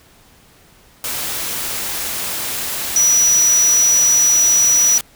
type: tone in noise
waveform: sine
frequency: 5870 Hz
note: F#8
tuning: 15 cents flat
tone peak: -10 dBFS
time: 2.96-4.98 s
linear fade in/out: 2 ms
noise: white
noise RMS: -23 dBFS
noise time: 1.04-5.01 s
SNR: +10 dB
effects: pink hiss -49 dBFS RMS until 5.15 s